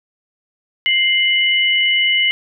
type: tone pair together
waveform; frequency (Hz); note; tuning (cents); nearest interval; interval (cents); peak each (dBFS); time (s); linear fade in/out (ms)
sine; 2097 / 2959; C7 / F#7; +3 / -1; tritone; 596; -15; 0.86-2.31; 0
effects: none